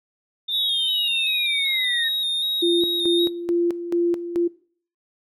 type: exponential sweep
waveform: sine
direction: down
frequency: 3644 to 1807 Hz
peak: -24 dBFS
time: 0.48-2.09 s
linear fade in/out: 10 ms
type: tone with vibrato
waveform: triangle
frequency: 3729 Hz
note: A#7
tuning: in tune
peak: -20 dBFS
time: 0.5-3.3 s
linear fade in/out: 50 ms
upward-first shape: square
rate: 2.6 Hz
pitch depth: 29 cents each way
type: tone with tremolo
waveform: sine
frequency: 344.8 Hz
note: F4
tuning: 22 cents flat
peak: -17 dBFS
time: 2.62-4.48 s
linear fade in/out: 10 ms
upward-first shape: square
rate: 2.3 Hz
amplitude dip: 70%
effects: noise-tail reverb RT60 0.5 s tail -20 dB re dry